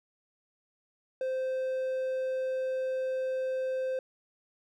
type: tone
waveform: triangle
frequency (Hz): 520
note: C5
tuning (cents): -11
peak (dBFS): -27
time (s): 1.21-3.99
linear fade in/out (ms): 2
effects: none